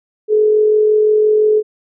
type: tone with amplitude modulation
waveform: sine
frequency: 427.4 Hz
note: G#4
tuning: 50 cents sharp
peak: -7 dBFS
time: 0.28-1.63 s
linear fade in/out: 50 ms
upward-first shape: sine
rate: 45.8 Hz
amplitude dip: 35%
effects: none